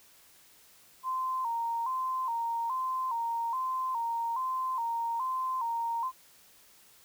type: tone with vibrato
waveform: sine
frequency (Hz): 980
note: B5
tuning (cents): -14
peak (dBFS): -29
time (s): 1.03-6.12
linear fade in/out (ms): 50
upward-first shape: square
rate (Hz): 1.2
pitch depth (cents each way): 96
effects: white hiss -59 dBFS RMS until 7.04 s

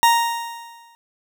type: tone with exponential decay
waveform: 40% pulse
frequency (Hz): 932.3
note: A#5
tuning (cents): 0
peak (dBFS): -9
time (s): 0.03-0.95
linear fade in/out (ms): 0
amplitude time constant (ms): 200
effects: none

